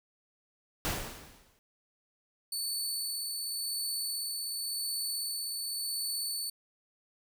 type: noise with exponential decay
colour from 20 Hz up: pink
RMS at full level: -30 dBFS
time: 0.85-1.59 s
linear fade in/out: 0 ms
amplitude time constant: 160 ms
type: tone with tremolo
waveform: 20% pulse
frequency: 4481 Hz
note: C#8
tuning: 18 cents sharp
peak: -26 dBFS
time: 2.52-6.5 s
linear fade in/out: 5 ms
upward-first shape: sine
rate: 0.91 Hz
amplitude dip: 25%
effects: none